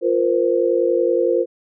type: chord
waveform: sine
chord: F suspended fourth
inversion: none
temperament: equal with one note detuned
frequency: 349.2 / 466.2 / 516.9 Hz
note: F4 / Bb4 / C5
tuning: 0 / 0 / -21 cents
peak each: -19 dBFS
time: 0.01-1.46 s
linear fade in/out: 50 ms
effects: none